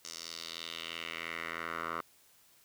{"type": "tone with band-pass filter sweep", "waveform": "10% pulse", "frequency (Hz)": 83, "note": "E2", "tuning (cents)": 12, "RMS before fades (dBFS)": -41, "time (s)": [0.05, 2.01], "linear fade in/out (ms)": 0, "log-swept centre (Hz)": [6000, 1200], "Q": 2.5, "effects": ["white hiss -64 dBFS RMS until 2.64 s"]}